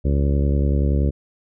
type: harmonic tone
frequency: 70.5 Hz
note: C#2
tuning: 30 cents sharp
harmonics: 1 / 2 / 3 / 4 / 5 / 6 / 7 / 8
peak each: -17 / -23 / -27 / -29 / -31 / -33 / -34 / -35 dBFS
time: 0.04-1.11 s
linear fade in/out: 20 ms
effects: none